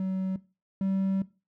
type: tone pair in turn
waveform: triangle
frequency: 188.9 / 192.65 Hz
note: F#3 / G3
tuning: +36 / -30 cents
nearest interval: unison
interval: 34 cents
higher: second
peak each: -25 / -23 dBFS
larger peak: second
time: 0-0.36 / 0.81-1.22 s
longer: second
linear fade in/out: 2 ms
effects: noise-tail reverb RT60 0.3 s tail -18 dB re dry